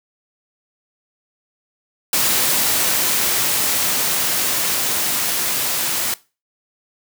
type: noise with level ramp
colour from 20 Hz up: white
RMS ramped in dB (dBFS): -17 to -21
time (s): 2.13-6.14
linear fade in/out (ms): 2
effects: noise-tail reverb RT60 0.3 s tail -20 dB re dry + high-pass 100 Hz 12 dB/octave